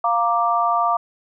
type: chord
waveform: sine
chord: Bb major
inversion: second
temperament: equal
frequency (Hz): 698.5 / 932.3 / 1174.7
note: F5 / Bb5 / D6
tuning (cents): 0 / 0 / 0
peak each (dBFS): -20 / -23 / -19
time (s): 0.04-0.97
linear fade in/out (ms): 5
effects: none